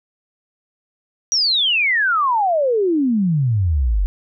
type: exponential sweep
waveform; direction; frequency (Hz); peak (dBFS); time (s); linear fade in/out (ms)
sine; down; 5840 to 43.65; -14; 1.32-4.06; 0
effects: none